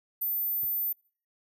sine tone, 14080 Hz, A9, in tune, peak -27 dBFS, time 0.21-0.93 s, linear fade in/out 10 ms
brown noise with exponential decay, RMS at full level -44 dBFS, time 0.63-0.71 s, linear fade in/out 1 ms, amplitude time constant 16 ms
effects noise-tail reverb RT60 0.4 s tail -23 dB re dry

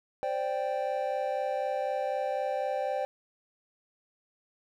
triangle chord, C suspended second, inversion none, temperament equal, 523.3 / 587.3 / 784 Hz, C5 / D5 / G5, 0 / 0 / 0 cents, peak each -31 dBFS, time 0.23-3.05 s, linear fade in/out 0 ms, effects none

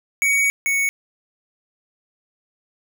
square tone pair in turn, 2246 / 2221 Hz, C#7 / C#7, +22 / +3 cents, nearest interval unison, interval 19 cents, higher first, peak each -16 / -18 dBFS, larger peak first, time 0.22-0.5 / 0.66-0.89 s, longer first, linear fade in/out 0 ms, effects none

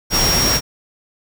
sine tone in noise, 5588 Hz, F8, in tune, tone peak -16 dBFS, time 0.1-0.61 s, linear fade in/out 50 ms, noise pink, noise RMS -18 dBFS, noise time 0.1-0.61 s, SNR -1 dB, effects none

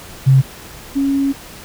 sine tone pair in turn, 133.6 / 276 Hz, C3 / C#4, +36 / -7 cents, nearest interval octave + minor second, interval 1257 cents, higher second, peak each -6 / -13 dBFS, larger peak first, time 0.26-0.42 / 0.95-1.33 s, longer second, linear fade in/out 20 ms, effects pink hiss -36 dBFS RMS until 1.64 s

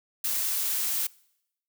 blue noise, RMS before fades -28 dBFS, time 0.24-1.07 s, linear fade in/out 5 ms, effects noise-tail reverb RT60 0.8 s tail -24 dB re dry

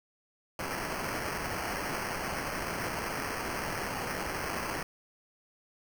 blue noise with sample-and-hold, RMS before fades -35 dBFS, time 0.59-4.83 s, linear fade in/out 2 ms, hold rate 3675 Hz, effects none

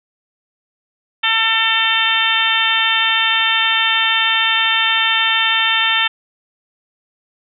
harmonic tone with a mistuned harmonic, 448.4 Hz, A4, 33 cents sharp, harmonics 2 / 3 / 4 / 5 / 6 / 7 / 8, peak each -24 / -22 / -19 / -23 / -20 / -19 / -20 dBFS, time 1.23-6.08 s, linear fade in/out 10 ms, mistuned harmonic 7, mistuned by -17 cents, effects none

